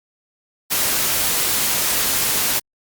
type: noise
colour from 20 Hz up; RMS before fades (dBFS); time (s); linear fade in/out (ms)
white; -19; 0.7-2.6; 20
effects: Opus 48 kbps